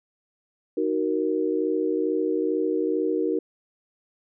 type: chord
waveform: sine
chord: D# minor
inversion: none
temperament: just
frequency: 311.1 / 373.4 / 466.7 Hz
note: D#4 / F#4 / A#4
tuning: 0 / +16 / +2 cents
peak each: -26 dBFS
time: 0.77-3.39 s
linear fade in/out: 5 ms
effects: none